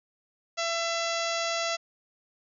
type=harmonic tone; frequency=671 Hz; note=E5; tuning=31 cents sharp; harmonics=1 / 2 / 3 / 4 / 5 / 6 / 7 / 8 / 9 / 10; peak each=-31 / -34 / -36 / -37 / -38 / -39 / -39 / -40 / -41 / -41 dBFS; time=0.57-1.77 s; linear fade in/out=20 ms; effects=none